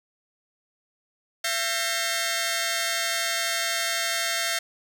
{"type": "tone cluster", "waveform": "15% pulse", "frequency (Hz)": [672, 1581, 1830, 2151], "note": ["E5", "G6", "A#6", "C7"], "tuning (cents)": [33, 14, -32, 47], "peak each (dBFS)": -24, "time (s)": [1.44, 4.59], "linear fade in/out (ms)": 5, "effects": []}